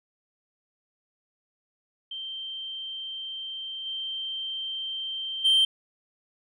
sine tone with level steps, 3136 Hz, G7, in tune, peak -33 / -30 / -15 dBFS, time 2.11-5.65 s, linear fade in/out 5 ms, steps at 3.85 / 5.44 s, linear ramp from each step 20 ms, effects tanh soft clip ceiling -16 dBFS

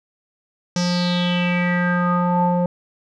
square tone with low-pass filter sweep, 176.9 Hz, F3, 23 cents sharp, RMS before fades -19 dBFS, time 0.76-2.66 s, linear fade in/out 2 ms, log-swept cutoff 5800 to 680 Hz, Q 5.9, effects none

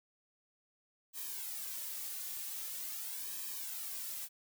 blue noise with flanger, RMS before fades -42 dBFS, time 1.13-4.29 s, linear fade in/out 50 ms, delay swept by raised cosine 1.4 to 3.1 ms, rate 0.44 Hz, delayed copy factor -0.95, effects none

